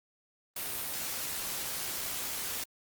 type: noise with amplitude modulation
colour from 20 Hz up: white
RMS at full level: -35 dBFS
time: 0.56-2.64 s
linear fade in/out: 5 ms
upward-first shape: sine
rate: 63.9 Hz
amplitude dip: 25%
effects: Opus 32 kbps